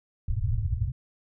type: low-pass noise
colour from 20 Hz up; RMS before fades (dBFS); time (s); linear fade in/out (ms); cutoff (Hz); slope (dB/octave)
white; -27; 0.28-0.92; 5; 130; 96
effects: none